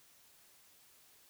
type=silence; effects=white hiss -64 dBFS RMS until 1.29 s